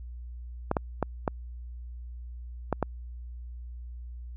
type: clicks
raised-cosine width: 1 ms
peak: -11 dBFS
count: 6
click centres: 0.714 / 0.768 / 1.027 / 1.278 / 2.727 / 2.827 s
effects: added 60 Hz sine -38 dBFS peak until 4.36 s